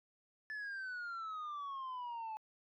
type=exponential sweep; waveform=sine; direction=down; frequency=1746 to 861 Hz; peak=-38 dBFS; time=0.5-2.37 s; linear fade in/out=0 ms; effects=tanh soft clip ceiling -40 dBFS